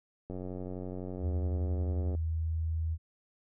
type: click train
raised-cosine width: 2 ms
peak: -27 dBFS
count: 171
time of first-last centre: 0.3-2.15 s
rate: 91.9 Hz
type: tone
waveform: sine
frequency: 80.7 Hz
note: E2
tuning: 36 cents flat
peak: -29 dBFS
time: 1.19-2.98 s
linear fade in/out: 50 ms
effects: none